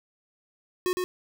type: tone with echo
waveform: square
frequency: 364.1 Hz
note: F#4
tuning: 28 cents flat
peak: -24 dBFS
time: 0.86-0.93 s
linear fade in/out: 0 ms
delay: 110 ms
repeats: 1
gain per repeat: -3 dB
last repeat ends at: 1.04 s
effects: none